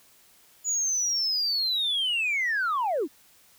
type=linear sweep; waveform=sine; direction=down; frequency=6940 to 248.4 Hz; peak=-22 dBFS; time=0.64-3.08 s; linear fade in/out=50 ms; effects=tanh soft clip ceiling -21 dBFS + white hiss -58 dBFS RMS until 3.58 s